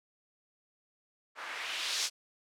blue noise with low-pass filter sweep, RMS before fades -36 dBFS, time 1.35-2.1 s, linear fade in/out 50 ms, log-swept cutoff 1300 to 5800 Hz, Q 1.4, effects high-pass 400 Hz 12 dB/octave

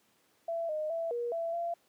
sine tone with pitch steps, 669 / 615 / 664 / 476.7 / 668 / 683 Hz, E5 / D#5 / E5 / A#4 / E5 / F5, +25 / -20 / +12 / +39 / +23 / -39 cents, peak -31 dBFS, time 0.48-1.74 s, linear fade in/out 5 ms, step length 210 ms, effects pink hiss -69 dBFS RMS until 1.88 s + high-pass 200 Hz 12 dB/octave

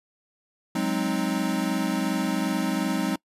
square chord, Ab dominant seventh, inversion third, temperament equal, 185 / 207.7 / 261.6 / 311.1 Hz, Gb3 / Ab3 / C4 / Eb4, 0 / 0 / 0 / 0 cents, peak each -30 dBFS, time 0.75-3.16 s, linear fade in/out 5 ms, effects noise-tail reverb RT60 0.1 s tail -25 dB re dry + resampled to 32000 Hz

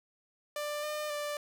sawtooth tone with pitch steps, 592 / 603 / 589 Hz, D5 / D5 / D5, +14 / +46 / +5 cents, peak -30 dBFS, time 0.56-1.37 s, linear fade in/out 2 ms, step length 270 ms, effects none

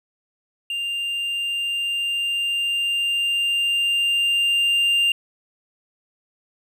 triangle tone with level ramp, 2794 Hz, F7, in tune, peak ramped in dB -22 to -14 dBFS, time 0.7-5.12 s, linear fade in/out 2 ms, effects none

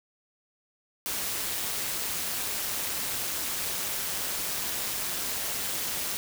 white noise with amplitude modulation, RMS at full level -29 dBFS, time 1.06-6.17 s, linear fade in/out 0 ms, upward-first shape sine, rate 204 Hz, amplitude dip 55%, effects none

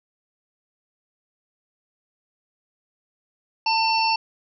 harmonic tone, 897 Hz, A5, 33 cents sharp, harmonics 1 / 3 / 5 / 6, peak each -20 / -25 / -27 / -28 dBFS, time 3.66-4.16 s, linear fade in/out 5 ms, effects none

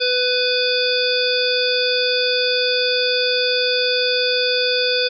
harmonic tone with a mistuned harmonic, 498.1 Hz, B4, 15 cents sharp, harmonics 1 / 3 / 5 / 7 / 9 / 10, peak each -20 / -25 / -25 / -23 / -25 / -23 dBFS, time 0-5.09 s, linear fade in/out 20 ms, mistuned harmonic 10, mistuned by -38 cents, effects none

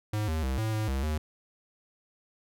square tone with pitch steps, 106.2 / 79.2 / 65.6 / 110 / 108.3 / 67 / 76.8 Hz, G#2 / D#2 / C2 / A2 / A2 / C2 / D#2, +39 / +31 / +5 / 0 / -27 / +42 / -22 cents, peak -28 dBFS, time 0.13-1.18 s, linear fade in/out 5 ms, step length 150 ms, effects none

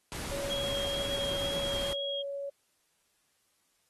pink noise, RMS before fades -39 dBFS, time 0.12-1.93 s, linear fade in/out 0 ms
sine tone, 560 Hz, C#5, 18 cents sharp, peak -34 dBFS, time 0.31-2.5 s, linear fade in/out 10 ms
sine tone with vibrato, 3271 Hz, G#7, 27 cents flat, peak -34 dBFS, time 0.49-2.23 s, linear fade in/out 20 ms, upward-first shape sine, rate 2.1 Hz, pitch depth 15 cents each way
effects white hiss -73 dBFS RMS until 3.89 s + AAC 32 kbps

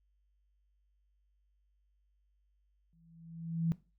sine tone with exponential growth, 165.3 Hz, E3, 5 cents sharp, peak -26 dBFS, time 2.93-3.72 s, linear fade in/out 0 ms, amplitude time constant 170 ms, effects noise-tail reverb RT60 0.3 s tail -18 dB re dry + added 50 Hz sine -70 dBFS peak until 3.98 s

